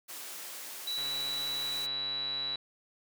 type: high-pass noise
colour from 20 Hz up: white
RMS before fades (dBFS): -43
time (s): 0.08-1.87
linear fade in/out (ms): 20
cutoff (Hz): 300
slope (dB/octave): 12
type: tone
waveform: sine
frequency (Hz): 3932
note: B7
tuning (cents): -8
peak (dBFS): -32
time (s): 0.87-2.56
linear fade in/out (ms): 5
type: click train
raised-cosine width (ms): 0.3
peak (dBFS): -29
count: 217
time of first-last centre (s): 0.98-2.557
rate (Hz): 137
effects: none